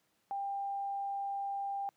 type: tone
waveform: sine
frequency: 795 Hz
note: G5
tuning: 24 cents sharp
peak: -34 dBFS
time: 0.31-1.89 s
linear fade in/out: 0 ms
effects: pink hiss -75 dBFS RMS until 1.96 s + high-pass 150 Hz 12 dB/octave